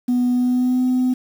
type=tone with pitch glide; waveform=sine; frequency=246.9 to 253.5 Hz; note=B3 to B3; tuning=0 to +45 cents; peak=-13 dBFS; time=0.08-1.14 s; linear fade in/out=10 ms; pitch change=+45 cents; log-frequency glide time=0.31-0.82 s; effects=tanh soft clip ceiling -13 dBFS + 7-bit